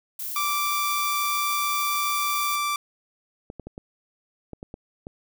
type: noise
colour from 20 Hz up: violet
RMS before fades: -32 dBFS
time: 0.19-2.56 s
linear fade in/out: 5 ms
type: tone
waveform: sawtooth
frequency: 1171 Hz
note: D6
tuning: 5 cents flat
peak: -20 dBFS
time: 0.36-2.76 s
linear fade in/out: 2 ms
type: clicks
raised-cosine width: 2 ms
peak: -23 dBFS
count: 8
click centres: 3.501 / 3.597 / 3.67 / 3.779 / 4.533 / 4.629 / 4.741 / 5.069 s
effects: none